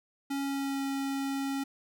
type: tone with pitch glide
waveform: square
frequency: 277.2 to 274 Hz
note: C#4 to C#4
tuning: 0 to -20 cents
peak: -31 dBFS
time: 0.3-1.64 s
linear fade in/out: 10 ms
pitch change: -20 cents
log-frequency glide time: 0.41-0.84 s
effects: none